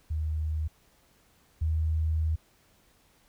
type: tone pair in turn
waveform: sine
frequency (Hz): 77.78 / 79.19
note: D#2 / D#2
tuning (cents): 0 / +31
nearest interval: unison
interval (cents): 31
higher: second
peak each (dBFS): -27 / -24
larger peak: second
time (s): 0.1-0.68 / 1.61-2.36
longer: second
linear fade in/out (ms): 10
effects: pink hiss -64 dBFS RMS until 3.28 s